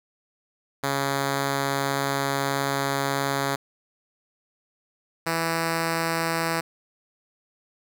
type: tone pair in turn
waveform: 5% pulse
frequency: 138.59 / 164.81 Hz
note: C#3 / E3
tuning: 0 / 0 cents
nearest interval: minor third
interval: 300 cents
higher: second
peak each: -12 dBFS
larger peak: neither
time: 0.83-3.56 / 5.26-6.61 s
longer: first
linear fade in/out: 10 ms
effects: none